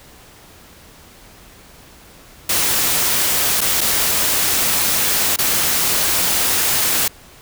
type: noise with dropouts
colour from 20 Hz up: white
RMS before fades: -17 dBFS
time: 2.49-7.08 s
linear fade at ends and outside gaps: 5 ms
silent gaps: 3.608-3.613 / 3.809-3.812 / 5.362-5.386 s
effects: pink hiss -44 dBFS RMS until 7.41 s